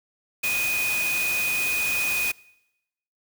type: tone in noise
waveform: sine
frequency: 2485 Hz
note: D#7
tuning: 3 cents flat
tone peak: -23 dBFS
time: 0.43-2.32 s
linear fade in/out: 10 ms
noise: white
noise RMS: -30 dBFS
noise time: 0.43-2.32 s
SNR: +4 dB
effects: noise-tail reverb RT60 0.9 s tail -23 dB re dry